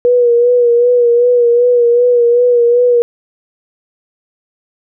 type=tone with vibrato; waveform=sine; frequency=482.1 Hz; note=B4; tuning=42 cents flat; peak=-6 dBFS; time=0.05-3.02 s; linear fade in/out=0 ms; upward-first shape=sine; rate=2.6 Hz; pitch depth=38 cents each way; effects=none